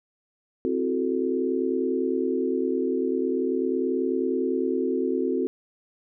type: chord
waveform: sine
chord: F# half-diminished seventh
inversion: second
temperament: equal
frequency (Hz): 261.6 / 329.6 / 370 / 440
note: C4 / E4 / F#4 / A4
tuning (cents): 0 / 0 / 0 / 0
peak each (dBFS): -27 / -32 / -26 / -29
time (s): 0.65-5.47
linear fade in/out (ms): 0
effects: none